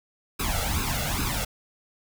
pink noise with flanger, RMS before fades -27 dBFS, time 0.39-1.45 s, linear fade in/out 10 ms, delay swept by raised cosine 0.77 to 1.48 ms, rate 2.4 Hz, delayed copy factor +0.8, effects none

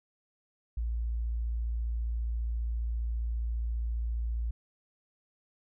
sine tone, 57.4 Hz, A#1, 26 cents flat, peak -29 dBFS, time 0.77-4.51 s, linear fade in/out 5 ms, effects none

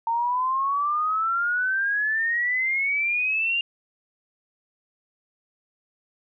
sine exponential sweep, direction up, 910 to 2815 Hz, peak -21 dBFS, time 0.07-3.61 s, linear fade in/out 2 ms, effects none

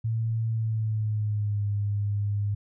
sine tone with pitch glide, 112.9 to 102.34 Hz, A2 to G#2, +45 to -25 cents, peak -24 dBFS, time 0.04-2.55 s, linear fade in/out 10 ms, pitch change -170 cents, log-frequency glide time 0.49-1.64 s, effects none

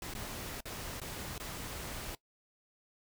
pink noise with dropouts, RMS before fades -42 dBFS, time 0.02-2.15 s, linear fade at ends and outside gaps 2 ms, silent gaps 0.138-0.15 / 0.606-0.655 / 1.001-1.015 / 1.38-1.399 s, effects noise-tail reverb RT60 0.1 s tail -20 dB re dry

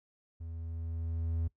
triangle tone with level ramp, 82.41 Hz, E2, in tune, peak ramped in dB -38 to -27 dBFS, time 0.4-1.48 s, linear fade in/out 10 ms, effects noise-tail reverb RT60 0.1 s tail -20 dB re dry

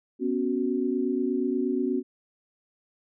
sine chord, B suspended second, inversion none, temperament equal with one note detuned, 246.9 / 275.3 / 370 Hz, B3 / C#4 / F#4, 0 / -12 / 0 cents, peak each -28 dBFS, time 0.19-2.03 s, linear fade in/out 50 ms, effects none

